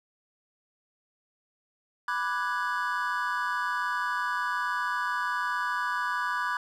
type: chord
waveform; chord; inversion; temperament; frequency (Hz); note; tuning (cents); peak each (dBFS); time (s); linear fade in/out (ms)
triangle; G# half-diminished seventh; first; equal; 987.8 / 1174.7 / 1480 / 1661.2; B5 / D6 / F#6 / G#6; 0 / 0 / 0 / 0; -30 / -31 / -31 / -32; 2.08-6.57; 2
effects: none